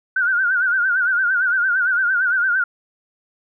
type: tone with vibrato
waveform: sine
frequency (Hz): 1480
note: F#6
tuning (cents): 0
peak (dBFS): -15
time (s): 0.16-2.64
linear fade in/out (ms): 5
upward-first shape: sine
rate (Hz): 8.8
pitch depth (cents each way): 97
effects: none